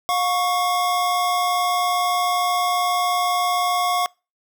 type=tone pair together; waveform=square; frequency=713.3 / 1109 Hz; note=F5 / C#6; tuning=+36 / 0 cents; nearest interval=minor sixth; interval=764 cents; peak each=-22 dBFS; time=0.09-4.06 s; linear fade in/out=0 ms; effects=noise-tail reverb RT60 0.3 s tail -26 dB re dry